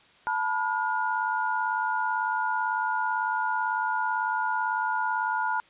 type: tone cluster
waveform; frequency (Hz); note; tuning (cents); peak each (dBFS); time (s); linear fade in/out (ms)
sine; 880 / 978 / 1430; A5 / B5 / F6; 0 / -17 / +41; -29; 0.27-5.6; 0
effects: white hiss -57 dBFS RMS until 5.69 s + resampled to 8000 Hz